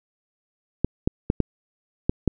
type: clicks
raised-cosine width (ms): 3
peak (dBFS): -6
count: 6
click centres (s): 0.846 / 1.075 / 1.301 / 1.403 / 2.095 / 2.277
effects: none